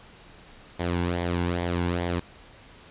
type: tone with flanger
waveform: sawtooth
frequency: 87.31 Hz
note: F2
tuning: in tune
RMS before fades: -27 dBFS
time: 0.79-2.2 s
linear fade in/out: 10 ms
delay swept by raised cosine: 0.72 to 1.65 ms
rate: 2.4 Hz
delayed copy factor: -0.6
effects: pink hiss -50 dBFS RMS until 2.9 s + resampled to 8000 Hz